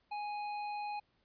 sine tone with tanh clipping, 830.6 Hz, G#5, in tune, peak -39 dBFS, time 0.11-1 s, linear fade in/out 10 ms, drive 14 dB, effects pink hiss -75 dBFS RMS until 1.24 s + resampled to 11025 Hz

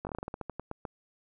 slowing click train, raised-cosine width 1 ms, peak -22 dBFS, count 14, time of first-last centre 0.05-0.852 s, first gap 19 ms, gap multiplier 1.18, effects none

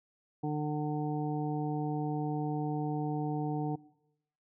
harmonic tone, 150 Hz, D3, 37 cents sharp, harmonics 1 / 2 / 3 / 5 / 6, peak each -34 / -34 / -40 / -39 / -46 dBFS, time 0.43-3.76 s, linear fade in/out 10 ms, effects noise-tail reverb RT60 0.8 s tail -21 dB re dry

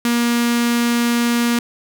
sawtooth tone with notch filter, 237.3 Hz, A#3, 31 cents sharp, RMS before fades -17 dBFS, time 0.05-1.59 s, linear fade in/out 2 ms, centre 610 Hz, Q 0.83, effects none

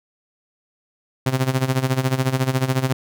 sawtooth tone with tremolo, 130.8 Hz, C3, in tune, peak -11 dBFS, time 1.26-2.93 s, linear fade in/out 5 ms, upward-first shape sine, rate 14 Hz, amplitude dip 80%, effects none

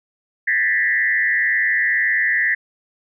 sine tone with frequency modulation, 1864.7 Hz, A#6, in tune, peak -15 dBFS, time 0.47-2.55 s, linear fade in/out 10 ms, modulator 102 Hz, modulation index 1.6, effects none

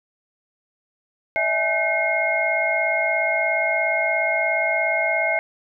sine tone cluster, 600 / 657 / 836 / 1528 / 2147 Hz, D5 / E5 / G#5 / G6 / C7, +37 / -6 / +11 / -45 / +44 cents, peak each -30 / -23 / -29 / -30 / -21 dBFS, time 1.36-5.39 s, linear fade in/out 0 ms, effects none

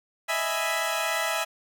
15% pulse chord, E major seventh, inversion third, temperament equal, 622.3 / 659.3 / 830.6 / 987.8 Hz, D#5 / E5 / G#5 / B5, 0 / 0 / 0 / 0 cents, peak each -27 / -22 / -25 / -27 dBFS, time 0.28-1.45 s, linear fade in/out 20 ms, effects none

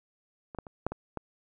clicks, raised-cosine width 1 ms, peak -28 / -20 / -30 / -14 / -22 / -20 dBFS, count 6, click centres 0.548 / 0.587 / 0.668 / 0.866 / 0.92 / 1.173 s, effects none

